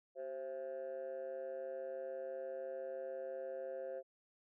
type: tone with amplitude modulation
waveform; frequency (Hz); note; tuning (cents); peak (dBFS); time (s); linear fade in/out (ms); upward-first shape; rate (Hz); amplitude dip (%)
sine; 528; C5; +16; -35; 0.15-4.03; 50; sine; 143; 95
effects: tanh soft clip ceiling -37 dBFS